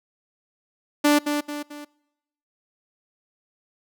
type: tone with echo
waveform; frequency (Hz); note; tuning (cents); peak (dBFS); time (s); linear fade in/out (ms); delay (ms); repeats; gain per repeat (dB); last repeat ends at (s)
sawtooth; 293.7; D4; 0; -11; 1.04-1.19; 10; 220; 3; -7; 1.85
effects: noise-tail reverb RT60 0.9 s tail -24 dB re dry